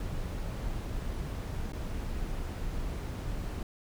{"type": "noise with dropouts", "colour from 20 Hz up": "brown", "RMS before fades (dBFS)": -35, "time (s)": [0, 3.63], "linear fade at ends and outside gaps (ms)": 2, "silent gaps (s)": [1.722, 1.732], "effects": []}